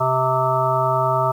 harmonic tone, 130 Hz, C3, 11 cents flat, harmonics 1 / 3 / 5 / 7 / 9 / 10, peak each -24 / -28 / -21 / -22 / -23 / -25 dBFS, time 0-1.32 s, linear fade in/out 10 ms, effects 8-bit

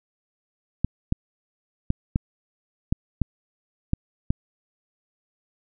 clicks, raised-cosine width 5 ms, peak -8 dBFS, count 8, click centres 0.846 / 1.124 / 1.904 / 2.159 / 2.925 / 3.217 / 3.934 / 4.305 s, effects none

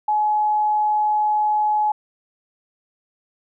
sine tone, 847 Hz, G#5, 34 cents sharp, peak -16 dBFS, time 0.08-1.92 s, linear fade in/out 5 ms, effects none

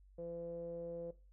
sawtooth tone with low-pass filter, 169.7 Hz, F3, 49 cents flat, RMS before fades -45 dBFS, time 0.18-1.11 s, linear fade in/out 5 ms, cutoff 510 Hz, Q 9.3, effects noise-tail reverb RT60 0.3 s tail -17 dB re dry + added 48 Hz sine -60 dBFS peak until 1.32 s

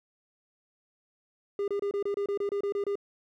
triangle tone bursts, 403.1 Hz, G4, 48 cents sharp, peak -25 dBFS, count 12, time 1.59-2.955 s, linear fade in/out 2 ms, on 89 ms, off 27 ms, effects none

